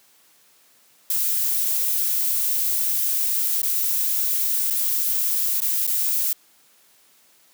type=noise with dropouts; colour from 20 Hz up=violet; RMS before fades=-22 dBFS; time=1.1-6.33 s; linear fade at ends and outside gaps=2 ms; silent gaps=3.618-3.63 / 4.702-4.706 / 5.604-5.618 / 5.868-5.875 s; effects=white hiss -57 dBFS RMS until 7.53 s + high-pass 150 Hz 12 dB/octave